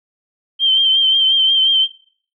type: tone with vibrato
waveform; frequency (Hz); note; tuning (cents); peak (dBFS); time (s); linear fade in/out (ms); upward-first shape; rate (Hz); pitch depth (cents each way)
sine; 3136; G7; 0; -10; 0.59-1.88; 50; triangle; 5.6; 44
effects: noise-tail reverb RT60 0.5 s tail -21 dB re dry